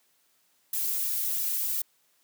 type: noise with flanger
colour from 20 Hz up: violet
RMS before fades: -29 dBFS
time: 0.73-1.82 s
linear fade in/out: 5 ms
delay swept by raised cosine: 1.9 to 2.9 ms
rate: 2.9 Hz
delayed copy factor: -0.85
effects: white hiss -68 dBFS RMS until 2.23 s + high-pass 150 Hz 12 dB/octave